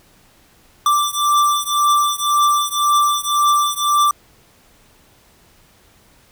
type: beating tone pair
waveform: square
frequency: 1174 / 1175.9 Hz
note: D6 / D6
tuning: -1 / +2 cents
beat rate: 1.9 Hz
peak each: -17 / -18 dBFS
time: 0.86-4.11 s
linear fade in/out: 2 ms
effects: pink hiss -52 dBFS RMS until 6.31 s